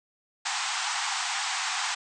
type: band-pass noise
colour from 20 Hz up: pink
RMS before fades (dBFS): -30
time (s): 0.45-1.95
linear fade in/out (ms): 10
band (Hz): 740 to 8400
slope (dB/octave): 96
effects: none